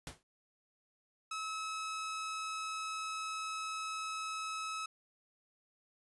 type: noise with exponential decay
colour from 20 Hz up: pink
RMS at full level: -41 dBFS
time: 0.07-0.23 s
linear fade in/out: 1 ms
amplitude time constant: 33 ms
type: tone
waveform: sawtooth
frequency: 1291 Hz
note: E6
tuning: 37 cents flat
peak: -34 dBFS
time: 1.31-4.86 s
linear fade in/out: 5 ms
effects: resampled to 24000 Hz